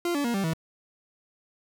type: tone with pitch steps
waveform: 40% pulse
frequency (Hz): 346.8 / 286.6 / 236.9 / 195.76 / 161.79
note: F4 / D4 / A#3 / G3 / E3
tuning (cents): -12 / -42 / +28 / -2 / -32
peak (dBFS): -24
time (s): 0.05-0.535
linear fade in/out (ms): 2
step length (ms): 97
effects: none